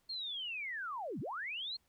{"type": "linear two-way sweep", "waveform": "sine", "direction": "down then up", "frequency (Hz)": [4311, 108.8, 4311], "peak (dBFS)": -38, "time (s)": [0.09, 1.77], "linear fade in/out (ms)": 10, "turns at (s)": 1.2, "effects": ["pink hiss -75 dBFS RMS until 1.88 s"]}